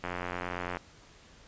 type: click train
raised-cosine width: 0.5 ms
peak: -19 dBFS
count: 66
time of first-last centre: 0.04-0.77 s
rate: 89 Hz
effects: pink hiss -56 dBFS RMS until 1.47 s + resampled to 16000 Hz